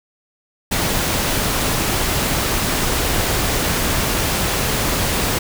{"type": "noise", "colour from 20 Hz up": "pink", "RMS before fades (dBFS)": -19, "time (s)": [0.71, 5.39], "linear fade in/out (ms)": 10, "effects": []}